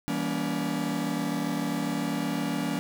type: chord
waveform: 45% pulse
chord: E diminished seventh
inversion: none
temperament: just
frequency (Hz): 164.81 / 197.78 / 237.3 / 284.8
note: E3 / G3 / Bb3 / Db4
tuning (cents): 0 / +16 / +31 / +47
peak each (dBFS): -34 / -34 / -33 / -31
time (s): 0.08-2.79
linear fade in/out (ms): 0
effects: none